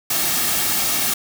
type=noise with comb filter; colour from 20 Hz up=white; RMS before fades=-20 dBFS; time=0.1-1.14 s; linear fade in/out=5 ms; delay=2 ms; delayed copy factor=-0.5; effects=none